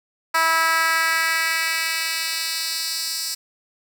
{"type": "tone with high-pass filter sweep", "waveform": "10% pulse", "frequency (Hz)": 325.6, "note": "E4", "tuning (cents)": -21, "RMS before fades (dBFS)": -22, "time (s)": [0.34, 3.35], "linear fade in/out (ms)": 10, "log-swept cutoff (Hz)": [1100, 5500], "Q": 1.5, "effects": []}